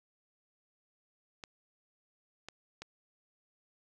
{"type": "clicks", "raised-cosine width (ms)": 0.2, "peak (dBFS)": -26, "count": 3, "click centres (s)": [1.438, 2.486, 2.82], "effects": []}